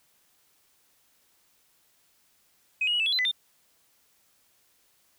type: tone with pitch steps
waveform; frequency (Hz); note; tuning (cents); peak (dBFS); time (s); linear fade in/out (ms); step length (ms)
sine; 2523 / 2884 / 2918 / 2642 / 3370 / 4037 / 2004 / 3607; D#7 / F#7 / F#7 / E7 / G#7 / B7 / B6 / A7; +23 / -45 / -25 / +3 / +25 / +37 / +25 / +42; -22; 2.81-3.314; 5; 63
effects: tanh soft clip ceiling -18 dBFS + white hiss -66 dBFS RMS until 5.18 s